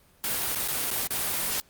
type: noise with dropouts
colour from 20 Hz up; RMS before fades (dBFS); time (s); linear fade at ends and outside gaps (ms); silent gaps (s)
white; -28; 0.24-1.6; 0; 0.549-0.558 / 0.677-0.684 / 0.904-0.912 / 1.071-1.107
effects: pink hiss -60 dBFS RMS until 1.69 s + Opus 32 kbps